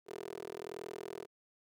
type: tone with high-pass filter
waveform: 15% pulse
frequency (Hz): 41.2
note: E1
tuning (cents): 0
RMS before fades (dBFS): -45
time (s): 0.06-1.27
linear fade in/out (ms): 50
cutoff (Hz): 400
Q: 3.5
effects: none